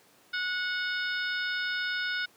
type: harmonic tone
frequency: 733 Hz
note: F#5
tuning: 16 cents flat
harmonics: 2 / 3 / 4 / 5 / 6 / 7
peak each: -30 / -39 / -41 / -38 / -45 / -41 dBFS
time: 0.33-2.26 s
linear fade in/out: 10 ms
effects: pink hiss -60 dBFS RMS until 2.36 s + high-pass 200 Hz 12 dB/octave